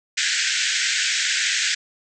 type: band-pass noise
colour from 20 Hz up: pink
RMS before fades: -22 dBFS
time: 0.17-1.75 s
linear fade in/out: 10 ms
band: 1500 to 7900 Hz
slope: 96 dB/octave
effects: none